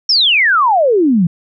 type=exponential sweep; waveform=sine; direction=down; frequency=5588 to 160 Hz; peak=-8 dBFS; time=0.09-1.27 s; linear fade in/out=5 ms; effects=none